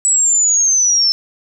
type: linear sweep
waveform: sine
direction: down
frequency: 7902 to 5274 Hz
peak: -10 dBFS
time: 0.05-1.12 s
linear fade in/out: 0 ms
effects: none